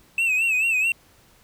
triangle tone with vibrato, 2617 Hz, E7, 13 cents flat, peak -17 dBFS, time 0.18-0.92 s, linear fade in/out 2 ms, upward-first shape sine, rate 4.6 Hz, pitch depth 88 cents each way, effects pink hiss -56 dBFS RMS until 1.43 s

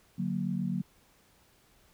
sine chord, D augmented, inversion none, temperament equal, 146.83 / 185 / 233.1 Hz, D3 / F#3 / A#3, 0 / 0 / 0 cents, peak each -36 / -31 / -35 dBFS, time 0.18-0.82 s, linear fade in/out 10 ms, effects pink hiss -64 dBFS RMS until 1.93 s

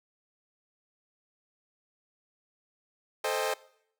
sawtooth chord, A half-diminished seventh, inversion none, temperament equal with one note detuned, 440 / 523.3 / 622.3 / 801.4 Hz, A4 / C5 / Eb5 / G5, 0 / 0 / 0 / +38 cents, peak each -29 / -29 / -30 / -32 dBFS, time 3.24-3.54 s, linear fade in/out 5 ms, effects noise-tail reverb RT60 0.7 s tail -21 dB re dry

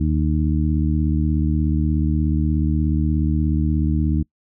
harmonic tone, 76.7 Hz, D#2, 24 cents flat, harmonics 1 / 2 / 3 / 4, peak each -19 / -22 / -24 / -25 dBFS, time 0-4.23 s, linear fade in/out 10 ms, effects noise-tail reverb RT60 0.1 s tail -25 dB re dry

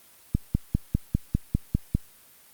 click train, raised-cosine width 5 ms, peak -9 dBFS, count 9, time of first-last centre 0.35-1.95 s, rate 5 Hz, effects white hiss -54 dBFS RMS until 2.53 s + Opus 32 kbps

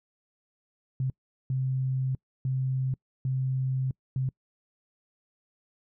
sine tone bursts at uneven times, 131.1 Hz, C3, 4 cents sharp, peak -25 dBFS, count 5, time 1-1.1 / 1.5-2.15 / 2.45-2.94 / 3.25-3.91 / 4.16-4.29 s, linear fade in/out 2 ms, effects noise-tail reverb RT60 0.1 s tail -26 dB re dry

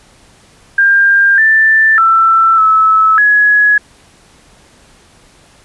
sine tone with pitch steps, 1599 / 1770 / 1334 / 1301 / 1681 Hz, G6 / A6 / E6 / E6 / G#6, +34 / +10 / +20 / -23 / +20 cents, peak -5 dBFS, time 0.78-3.78 s, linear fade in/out 5 ms, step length 600 ms, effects pink hiss -45 dBFS RMS until 5.64 s + resampled to 24000 Hz

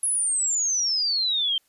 sine exponential sweep, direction down, 10800 to 3104 Hz, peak -21 dBFS, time 0.03-1.58 s, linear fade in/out 2 ms, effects white hiss -66 dBFS RMS until 1.68 s + resampled to 32000 Hz

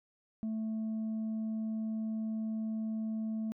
sine tone, 220 Hz, A3, in tune, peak -30 dBFS, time 0.43-3.52 s, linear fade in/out 0 ms, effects tanh soft clip ceiling -32 dBFS

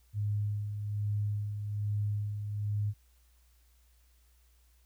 sine tone with tremolo, 103.83 Hz, G#2, in tune, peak -28 dBFS, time 0.13-2.94 s, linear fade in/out 50 ms, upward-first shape sine, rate 1.2 Hz, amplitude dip 50%, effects added 60 Hz sine -62 dBFS peak until 4.85 s + white hiss -71 dBFS RMS until 4.85 s

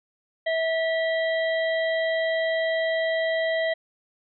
harmonic tone with a mistuned harmonic, 650 Hz, E5, 24 cents flat, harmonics 1 / 3 / 5 / 6, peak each -23 / -28 / -36 / -41 dBFS, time 0.46-3.74 s, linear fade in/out 10 ms, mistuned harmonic 5, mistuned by -27 cents, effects none

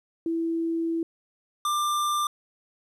sine / square tone pair in turn, 330.5 / 1189 Hz, E4 / D6, +5 / +21 cents, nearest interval octave + minor seventh, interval 2216 cents, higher second, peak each -24 dBFS, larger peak neither, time 0.26-1.03 / 1.65-2.27 s, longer first, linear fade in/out 2 ms, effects resampled to 32000 Hz + 11-bit

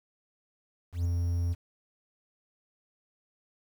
triangle tone with ADSR envelope, 86.3 Hz, F2, 20 cents flat, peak -22 dBFS, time 0.92-1.55 s, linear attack 130 ms, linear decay 4 ms, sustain -2 dB, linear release 29 ms, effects 9-bit

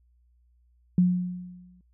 sine tone with exponential decay, 179.7 Hz, F3, 50 cents sharp, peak -15 dBFS, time 0.98-1.81 s, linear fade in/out 2 ms, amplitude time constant 180 ms, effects added 60 Hz sine -60 dBFS peak until 1.93 s

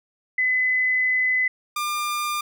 sine / sawtooth tone pair in turn, 2017 / 1199.3 Hz, B6 / D6, +36 / +36 cents, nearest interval major sixth, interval 900 cents, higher first, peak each -18 / -20 dBFS, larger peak first, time 0.38-1.48 / 1.76-2.41 s, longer first, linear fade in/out 5 ms, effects none

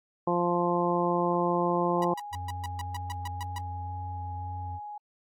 harmonic tone, 174.61 Hz, F3, in tune, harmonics 1 / 2 / 3 / 4 / 5 / 6, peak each -31 / -29 / -31 / -33 / -31 / -31 dBFS, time 0.27-2.14 s, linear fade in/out 5 ms
sine tone with pitch glide, 826 to 833.2 Hz, G#5 to G#5, -10 to +5 cents, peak -37 dBFS, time 1.97-4.98 s, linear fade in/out 5 ms, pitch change +15 cents, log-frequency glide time 3.31-3.93 s
sawtooth tone bursts, 971 Hz, B5, 30 cents flat, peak -31 dBFS, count 11, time 2.02-3.584 s, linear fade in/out 2 ms, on 24 ms, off 130 ms
triangle tone with vibrato, 89.6 Hz, F2, 45 cents sharp, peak -33 dBFS, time 2.31-4.8 s, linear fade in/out 50 ms, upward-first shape sine, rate 1.9 Hz, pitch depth 9 cents each way
effects AAC 64 kbps

